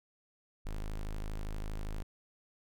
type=tone; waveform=square; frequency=26.25 Hz; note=G#0; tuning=19 cents sharp; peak=-36 dBFS; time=0.65-2.03 s; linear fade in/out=10 ms; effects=none